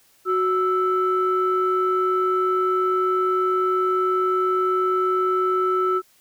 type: tone pair together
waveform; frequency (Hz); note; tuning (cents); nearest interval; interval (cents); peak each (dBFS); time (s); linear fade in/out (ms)
sine; 370 / 1318.5; F#4 / E6; 0 / 0; octave + minor seventh; 2200; -20; 0.25-6.02; 50
effects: tanh soft clip ceiling -11 dBFS + white hiss -58 dBFS RMS until 6.2 s